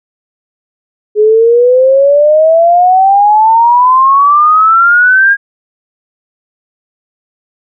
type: exponential sweep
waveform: sine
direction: up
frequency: 417.5 to 1638 Hz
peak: -3 dBFS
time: 1.15-5.37 s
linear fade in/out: 50 ms
effects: none